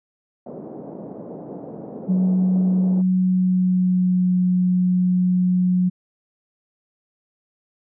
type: band-pass noise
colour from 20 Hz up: pink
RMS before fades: -35 dBFS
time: 0.46-3.02 s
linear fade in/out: 5 ms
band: 170 to 630 Hz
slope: 24 dB/octave
type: tone with pitch glide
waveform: sine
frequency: 185 to 181.61 Hz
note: F#3 to F#3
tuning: 0 to -32 cents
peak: -15 dBFS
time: 2.08-5.9 s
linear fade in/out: 20 ms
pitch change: -32 cents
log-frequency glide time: 3.04-4.35 s
effects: none